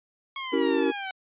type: exponential sweep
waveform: 15% pulse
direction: down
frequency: 1101 to 751 Hz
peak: -25 dBFS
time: 0.36-1.11 s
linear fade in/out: 2 ms
type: chord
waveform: triangle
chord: C# diminished seventh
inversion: none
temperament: equal with one note detuned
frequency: 277.2 / 329.6 / 382.4 / 466.2 Hz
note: C#4 / E4 / G4 / Bb4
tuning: 0 / 0 / -43 / 0 cents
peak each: -25 dBFS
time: 0.52-0.92 s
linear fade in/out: 20 ms
effects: resampled to 8000 Hz